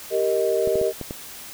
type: chord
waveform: sine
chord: Eb major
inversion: first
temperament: equal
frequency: 392 / 466.2 / 622.3 Hz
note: G4 / Bb4 / Eb5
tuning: 0 / 0 / 0 cents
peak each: -23 dBFS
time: 0.1-0.93 s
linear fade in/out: 50 ms
type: clicks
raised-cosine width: 2 ms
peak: -17 dBFS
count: 5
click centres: 0.674 / 0.756 / 0.814 / 1.013 / 1.109 s
effects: white hiss -39 dBFS RMS until 1.53 s